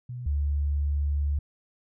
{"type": "tone pair in turn", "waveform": "sine", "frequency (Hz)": [123.47, 72.2], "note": ["B2", "D2"], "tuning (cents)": [0, -29], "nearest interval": "major sixth", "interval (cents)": 929, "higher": "first", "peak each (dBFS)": [-33, -23], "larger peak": "second", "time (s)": [[0.09, 0.26], [0.26, 1.39]], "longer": "second", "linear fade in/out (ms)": 5, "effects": []}